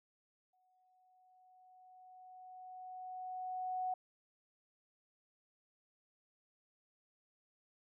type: tone with exponential growth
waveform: sine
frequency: 740 Hz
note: F#5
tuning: in tune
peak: -34 dBFS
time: 0.53-3.94 s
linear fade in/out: 5 ms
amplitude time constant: 740 ms
effects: none